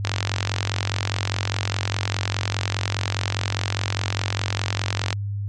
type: click train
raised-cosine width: 0.2 ms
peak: -5 dBFS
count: 229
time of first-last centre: 0.05-5.128 s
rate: 44.9 Hz
effects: added 101 Hz sine -24 dBFS peak until 5.48 s + MP3 48 kbps